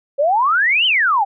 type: exponential two-way sweep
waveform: sine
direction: up then down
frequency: 536 to 3136 to 752 Hz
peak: -12 dBFS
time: 0.18-1.25 s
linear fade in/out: 20 ms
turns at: 0.86 s
effects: none